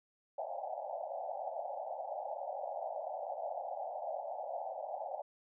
pink band-pass noise, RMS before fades -41 dBFS, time 0.38-5.22 s, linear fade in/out 5 ms, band 560 to 840 Hz, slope 96 dB/octave, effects none

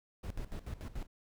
brown noise with tremolo, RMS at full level -39 dBFS, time 0.23-1.07 s, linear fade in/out 10 ms, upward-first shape square, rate 6.9 Hz, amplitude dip 80%, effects none

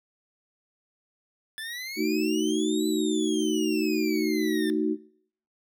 25% pulse exponential two-way sweep, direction up then down, 1730 to 4000 to 1776 Hz, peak -30 dBFS, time 1.58-4.7 s, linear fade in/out 0 ms, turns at 2.87 s
sine chord, D# diminished, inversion second, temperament just, 224 / 311.1 / 373.4 Hz, A3 / D#4 / F#4, +31 / 0 / +16 cents, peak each -29 / -26 / -28 dBFS, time 1.96-4.97 s, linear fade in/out 50 ms
effects noise-tail reverb RT60 0.7 s tail -24 dB re dry

